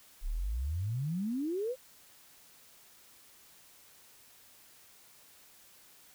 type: exponential sweep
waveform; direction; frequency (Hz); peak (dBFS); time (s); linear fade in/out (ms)
sine; up; 31.27 to 535; -31; 0.21-1.76; 50
effects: white hiss -59 dBFS RMS until 6.14 s